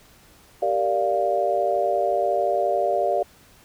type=chord; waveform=sine; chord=G minor seventh; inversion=none; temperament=equal; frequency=392 / 466.2 / 587.3 / 698.5 Hz; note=G4 / Bb4 / D5 / F5; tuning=0 / 0 / 0 / 0 cents; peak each=-27 / -28 / -23 / -23 dBFS; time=0.62-3.23 s; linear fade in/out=5 ms; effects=pink hiss -53 dBFS RMS until 3.64 s